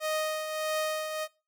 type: tone with tremolo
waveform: sawtooth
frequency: 622 Hz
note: D#5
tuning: 1 cent flat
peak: -23 dBFS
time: 0-1.28 s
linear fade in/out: 50 ms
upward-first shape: triangle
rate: 1.6 Hz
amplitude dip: 55%
effects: noise-tail reverb RT60 0.3 s tail -22 dB re dry